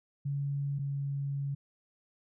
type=tone pair in turn; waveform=sine; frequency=141 / 139.95 Hz; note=C#3 / C#3; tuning=+30 / +17 cents; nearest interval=unison; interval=13 cents; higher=first; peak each=-30 / -31 dBFS; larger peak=first; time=0.25-0.79 / 0.79-1.55 s; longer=second; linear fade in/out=10 ms; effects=none